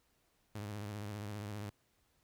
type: tone with vibrato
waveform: sawtooth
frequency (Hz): 103.83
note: G#2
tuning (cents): 0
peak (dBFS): -37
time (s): 0.55-1.7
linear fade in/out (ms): 5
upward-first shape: sine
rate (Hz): 15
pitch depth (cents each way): 73
effects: pink hiss -75 dBFS RMS until 2.23 s